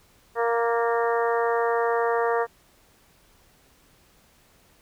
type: harmonic tone with a mistuned harmonic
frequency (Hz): 233.1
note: A#3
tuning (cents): 0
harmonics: 2 / 3 / 4 / 5 / 6 / 7 / 8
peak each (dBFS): -23 / -28 / -29 / -30 / -35 / -37 / -34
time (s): 0.35-2.47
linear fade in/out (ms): 50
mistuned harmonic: 8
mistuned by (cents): -22
effects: pink hiss -59 dBFS RMS until 4.81 s